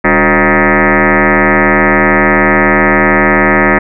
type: tone with frequency modulation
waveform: sine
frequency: 777 Hz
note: G5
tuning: 16 cents flat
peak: -5 dBFS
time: 0.04-3.79 s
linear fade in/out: 10 ms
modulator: 163 Hz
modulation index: 8
effects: none